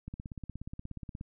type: click train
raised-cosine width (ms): 5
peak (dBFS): -28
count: 20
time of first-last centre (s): 0.08-1.211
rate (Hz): 16.8
effects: none